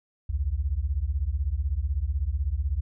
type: beating tone pair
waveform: sine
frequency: 62 / 78 Hz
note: B1 / D#2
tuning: +7 / +5 cents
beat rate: 16 Hz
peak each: -27 dBFS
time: 0.29-2.81 s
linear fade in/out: 10 ms
effects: none